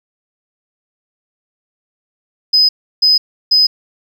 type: tone bursts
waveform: sine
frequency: 5030 Hz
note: D#8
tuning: 18 cents sharp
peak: -6 dBFS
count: 3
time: 2.53-3.67 s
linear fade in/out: 10 ms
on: 160 ms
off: 330 ms
effects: tanh soft clip ceiling -2 dBFS + 8-bit